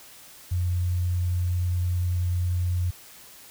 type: tone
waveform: sine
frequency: 89 Hz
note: F2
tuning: 33 cents sharp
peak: -22 dBFS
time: 0.51-2.91 s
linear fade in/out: 10 ms
effects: white hiss -48 dBFS RMS until 3.5 s